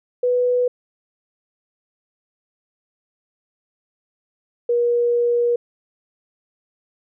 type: tone pair in turn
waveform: sine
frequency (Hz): 493.9 / 477.9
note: B4 / A#4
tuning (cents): 0 / +43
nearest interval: minor second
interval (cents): 57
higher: first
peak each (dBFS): -15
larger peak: neither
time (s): 0.23-0.68 / 4.69-5.56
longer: second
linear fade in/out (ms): 5
effects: none